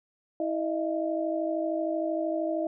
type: tone cluster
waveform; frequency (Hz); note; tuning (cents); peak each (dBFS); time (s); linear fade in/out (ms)
sine; 325.3 / 617 / 670; E4 / D#5 / E5; -23 / -15 / +28; -30 / -30 / -33; 0.4-2.67; 2
effects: none